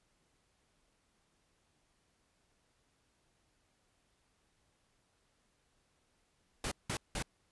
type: noise bursts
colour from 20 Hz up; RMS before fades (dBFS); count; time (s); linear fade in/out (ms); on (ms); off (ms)
pink; -37; 3; 6.64-7.225; 2; 75; 180
effects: pink hiss -75 dBFS RMS until 7.51 s + resampled to 24000 Hz